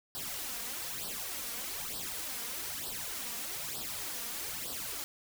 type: noise with flanger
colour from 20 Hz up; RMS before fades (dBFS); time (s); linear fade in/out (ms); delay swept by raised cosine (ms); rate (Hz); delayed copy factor
white; -39; 0.15-5.04; 0; 0.22 to 4.32; 1.1; +0.75
effects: none